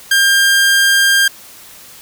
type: tone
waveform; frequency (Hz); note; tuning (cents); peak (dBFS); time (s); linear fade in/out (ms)
sawtooth; 1600; G6; +35; -5; 0.11-1.28; 5
effects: white hiss -38 dBFS RMS until 2.01 s